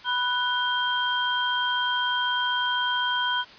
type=tone cluster; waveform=sine; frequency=988 / 1486 / 3184 Hz; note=B5 / F#6 / G7; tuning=0 / +7 / +26 cents; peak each=-27 dBFS; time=0.04-3.45 s; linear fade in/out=50 ms; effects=white hiss -47 dBFS RMS until 3.58 s + resampled to 11025 Hz